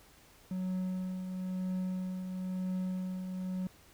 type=tone with tremolo; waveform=triangle; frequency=185 Hz; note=F#3; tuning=in tune; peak=-29 dBFS; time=0.51-3.67 s; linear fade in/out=2 ms; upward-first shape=triangle; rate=1 Hz; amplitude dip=50%; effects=pink hiss -60 dBFS RMS until 3.93 s